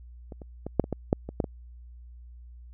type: clicks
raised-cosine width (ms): 2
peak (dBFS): -27 / -29 / -20 / -6 / -21 / -15 / -7 / -22 / -11 / -18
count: 10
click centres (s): 0.322 / 0.418 / 0.666 / 0.797 / 0.841 / 0.927 / 1.129 / 1.29 / 1.402 / 1.442
effects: added 60 Hz sine -44 dBFS peak until 2.73 s